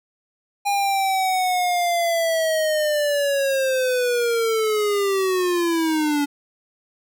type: linear sweep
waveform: square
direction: down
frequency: 812 to 284.2 Hz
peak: -19 dBFS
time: 0.65-6.26 s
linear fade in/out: 20 ms
effects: none